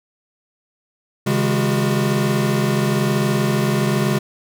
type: tone cluster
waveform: square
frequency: 136.9 / 157.9 / 204.2 / 363 / 395.5 Hz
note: C#3 / D#3 / G#3 / F#4 / G4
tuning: -21 / +26 / -29 / -33 / +15 cents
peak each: -21 / -27 / -21 / -25 / -30 dBFS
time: 1.26-4.19 s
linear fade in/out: 10 ms
effects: none